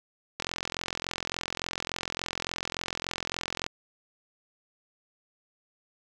click train, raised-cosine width 0.2 ms, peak -13 dBFS, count 143, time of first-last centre 0.4-3.664 s, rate 43.5 Hz, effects none

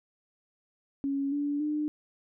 sine tone with pitch steps, 277.2 / 288.6 / 300.5 Hz, C#4 / D4 / D4, 0 / -30 / +40 cents, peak -27 dBFS, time 1.04-1.88 s, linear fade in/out 0 ms, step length 280 ms, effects none

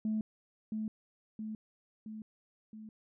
sine tone with echo, 217 Hz, A3, 24 cents flat, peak -29 dBFS, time 0.05-0.21 s, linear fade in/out 2 ms, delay 670 ms, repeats 4, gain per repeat -4 dB, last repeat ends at 2.89 s, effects tanh soft clip ceiling -26 dBFS

